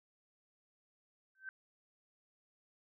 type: tone with exponential growth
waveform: sine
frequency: 1547 Hz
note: G6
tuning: 23 cents flat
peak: -38 dBFS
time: 1.35-1.49 s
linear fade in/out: 1 ms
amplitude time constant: 30 ms
effects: none